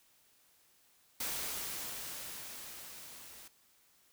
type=noise with level ramp; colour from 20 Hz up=white; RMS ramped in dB=-37 to -53 dBFS; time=1.2-3.48 s; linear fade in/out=5 ms; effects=white hiss -68 dBFS RMS until 4.12 s